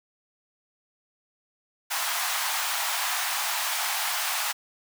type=high-pass noise; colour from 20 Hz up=pink; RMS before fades=-28 dBFS; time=1.9-4.53 s; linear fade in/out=20 ms; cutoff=730 Hz; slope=48 dB/octave; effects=none